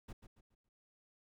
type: noise with echo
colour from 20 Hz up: brown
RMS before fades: -45 dBFS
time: 0.08-0.13 s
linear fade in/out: 10 ms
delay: 140 ms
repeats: 4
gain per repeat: -9 dB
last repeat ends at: 0.69 s
effects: none